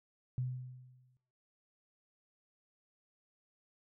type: tone with exponential decay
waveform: sine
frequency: 126.7 Hz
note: B2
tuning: 45 cents sharp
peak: -31 dBFS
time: 0.38-1.17 s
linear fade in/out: 0 ms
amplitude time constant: 170 ms
effects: noise-tail reverb RT60 0.6 s tail -18 dB re dry